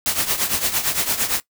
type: noise with tremolo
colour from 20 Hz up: white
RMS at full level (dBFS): -18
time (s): 0.06-1.4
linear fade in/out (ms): 0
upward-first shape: triangle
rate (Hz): 8.8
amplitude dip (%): 80
effects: noise-tail reverb RT60 0.1 s tail -18 dB re dry